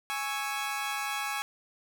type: chord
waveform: 20% pulse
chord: C# minor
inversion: second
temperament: equal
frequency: 830.6 / 1108.7 / 1318.5 Hz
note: G#5 / C#6 / E6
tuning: 0 / 0 / 0 cents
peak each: -29 / -31 / -33 dBFS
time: 0.1-1.42 s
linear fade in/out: 0 ms
effects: none